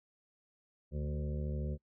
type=harmonic tone with a mistuned harmonic; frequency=73.42 Hz; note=D2; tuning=in tune; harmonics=1 / 2 / 3 / 5 / 6 / 7 / 8; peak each=-36 / -39 / -44 / -48 / -53 / -49 / -55 dBFS; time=0.91-1.78 s; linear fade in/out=50 ms; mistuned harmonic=2; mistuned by=+22 cents; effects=noise-tail reverb RT60 0.1 s tail -26 dB re dry